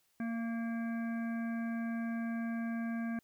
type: harmonic tone with a mistuned harmonic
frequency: 230.5 Hz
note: A#3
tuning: 19 cents flat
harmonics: 1 / 3 / 5 / 7 / 9 / 10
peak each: -34 / -47 / -53 / -47 / -59 / -56 dBFS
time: 0.2-3.19 s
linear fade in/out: 2 ms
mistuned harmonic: 3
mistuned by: -20 cents
effects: white hiss -74 dBFS RMS until 3.23 s